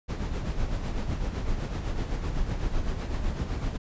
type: noise with tremolo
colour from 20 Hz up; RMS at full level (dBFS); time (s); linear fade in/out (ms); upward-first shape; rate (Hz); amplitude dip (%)
brown; -27; 0.08-3.78; 20; sine; 7.9; 50
effects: resampled to 16000 Hz